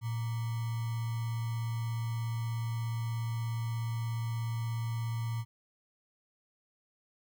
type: tone with sample-and-hold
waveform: sine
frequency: 114.6 Hz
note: A#2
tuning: 29 cents flat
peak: -31 dBFS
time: 0.01-5.45 s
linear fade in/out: 50 ms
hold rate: 1050 Hz
effects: none